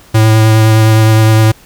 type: tone with vibrato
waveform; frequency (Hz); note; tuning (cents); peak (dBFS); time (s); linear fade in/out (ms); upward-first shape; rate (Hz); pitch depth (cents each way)
square; 110; A2; 0; -5; 0.14-1.52; 10; triangle; 9.7; 17
effects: pink hiss -41 dBFS RMS until 1.65 s